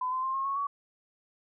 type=tone with pitch steps; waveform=sine; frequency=1011 / 1032.8 / 1055.2 / 1077.9 / 1101.2 / 1125 Hz; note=B5 / C6 / C6 / C#6 / C#6 / C#6; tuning=+40 / -23 / +14 / -49 / -12 / +25 cents; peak=-28 dBFS; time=0.01-0.67 s; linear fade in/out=5 ms; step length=110 ms; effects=none